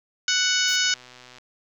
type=harmonic tone; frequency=742 Hz; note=F#5; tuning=5 cents sharp; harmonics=2 / 3 / 4 / 5 / 6 / 7 / 8 / 9; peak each=-25 / -30 / -26 / -29 / -30 / -27 / -30 / -29 dBFS; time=0.28-0.94 s; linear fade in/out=2 ms
type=noise; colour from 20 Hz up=white; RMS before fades=-42 dBFS; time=0.67-0.77 s; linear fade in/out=20 ms
type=click train; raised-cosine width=0.2 ms; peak=-28 dBFS; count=69; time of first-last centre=0.84-1.384 s; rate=125 Hz
effects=none